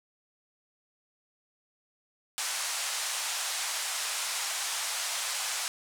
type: band-pass noise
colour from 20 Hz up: white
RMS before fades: -33 dBFS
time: 2.38-5.68 s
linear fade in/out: 0 ms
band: 680 to 9500 Hz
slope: 24 dB/octave
effects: none